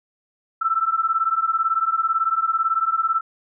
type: beating tone pair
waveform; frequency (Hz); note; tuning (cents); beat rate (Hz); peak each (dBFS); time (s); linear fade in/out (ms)
sine; 1318.5 / 1336.5; E6 / E6; 0 / +23; 18; -21; 0.61-3.21; 10
effects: none